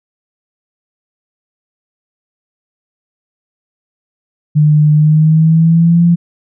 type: tone with pitch glide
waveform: sine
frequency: 150.9 to 171.35 Hz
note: D3 to F3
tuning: +47 to -33 cents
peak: -5 dBFS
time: 4.55-6.16 s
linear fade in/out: 20 ms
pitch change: +220 cents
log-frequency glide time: 4.94-6.04 s
effects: none